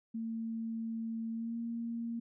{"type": "tone with pitch glide", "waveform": "sine", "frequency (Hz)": [226.2, 232.2], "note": ["A3", "A#3"], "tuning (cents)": [48, -7], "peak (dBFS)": -35, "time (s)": [0.14, 2.2], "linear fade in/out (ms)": 10, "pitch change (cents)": 45, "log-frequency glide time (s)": [1.32, 1.57], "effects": []}